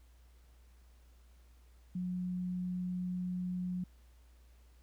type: tone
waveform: sine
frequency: 180.8 Hz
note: F#3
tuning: 40 cents flat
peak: -34 dBFS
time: 1.95-3.84 s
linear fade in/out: 5 ms
effects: added 60 Hz sine -58 dBFS peak until 4.82 s + pink hiss -71 dBFS RMS until 4.82 s